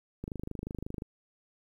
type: click train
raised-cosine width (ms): 3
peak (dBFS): -24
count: 21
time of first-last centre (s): 0.24-1.021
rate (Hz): 25.6
effects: 10-bit